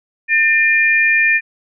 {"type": "tone pair together", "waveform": "sine", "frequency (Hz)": [1800, 2403], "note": ["A6", "D7"], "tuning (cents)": [39, 39], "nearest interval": "perfect fourth", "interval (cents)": 500, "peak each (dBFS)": -13, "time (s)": [0.28, 1.41], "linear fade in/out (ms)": 50, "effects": []}